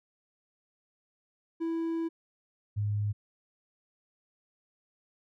triangle / sine tone pair in turn, 329.6 / 103.82 Hz, E4 / G#2, 0 / 0 cents, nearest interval octave + minor sixth, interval 2000 cents, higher first, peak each -27 dBFS, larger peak neither, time 1.6-2.09 / 2.76-3.13 s, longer first, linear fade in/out 20 ms, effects none

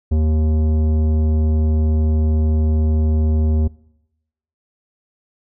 triangle tone with tanh clipping, 77.78 Hz, D#2, in tune, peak -15 dBFS, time 0.11-3.68 s, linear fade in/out 10 ms, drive 17 dB, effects noise-tail reverb RT60 0.9 s tail -23 dB re dry

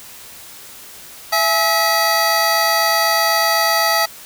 square tone cluster, 668 / 840 / 1292 / 1936 / 4628 Hz, E5 / G#5 / E6 / B6 / D8, +23 / +19 / -35 / -35 / -26 cents, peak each -21 dBFS, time 1.32-4.06 s, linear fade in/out 10 ms, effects white hiss -38 dBFS RMS until 4.25 s

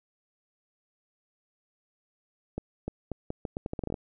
accelerating click train, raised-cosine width 2 ms, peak -19 dBFS, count 14, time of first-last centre 2.58-3.942 s, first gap 300 ms, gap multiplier 0.79, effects none

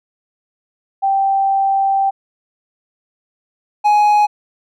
sine / triangle tone pair in turn, 782 / 835.1 Hz, G5 / G#5, -4 / +9 cents, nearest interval minor second, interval 113 cents, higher second, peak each -12 / -7 dBFS, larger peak second, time 1.02-2.11 / 3.84-4.27 s, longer first, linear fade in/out 20 ms, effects none

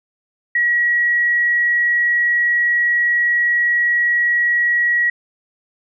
sine tone, 1915 Hz, A#6, 46 cents sharp, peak -13 dBFS, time 0.55-5.1 s, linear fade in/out 5 ms, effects none

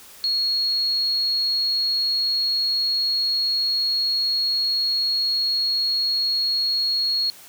sine tone, 4311 Hz, C#8, 49 cents flat, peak -19 dBFS, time 0.24-7.3 s, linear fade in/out 0 ms, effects white hiss -45 dBFS RMS until 7.48 s

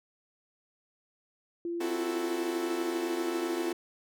sine tone, 342.2 Hz, F4, 35 cents flat, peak -31 dBFS, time 1.65-3.73 s, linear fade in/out 2 ms
sawtooth chord, F# half-diminished seventh, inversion second, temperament equal, 261.6 / 329.6 / 370 / 440 Hz, C4 / E4 / F#4 / A4, 0 / 0 / 0 / 0 cents, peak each -35 dBFS, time 1.8-3.73 s, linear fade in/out 10 ms
effects none

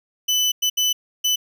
30% pulse tone bursts at uneven times, 3000 Hz, F#7, 23 cents sharp, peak -14 dBFS, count 4, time 0.28-0.52 / 0.62-0.7 / 0.77-0.93 / 1.24-1.36 s, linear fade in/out 10 ms, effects none

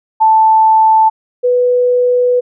sine tone pair in turn, 880 / 493.9 Hz, A5 / B4, 0 / 0 cents, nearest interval minor seventh, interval 1000 cents, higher first, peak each -5 / -8 dBFS, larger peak first, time 0.2-1.1 / 1.43-2.41 s, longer second, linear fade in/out 20 ms, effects none

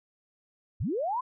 sine linear sweep, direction up, 59.7 to 1046.5 Hz, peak -27 dBFS, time 0.8-1.21 s, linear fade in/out 10 ms, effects none

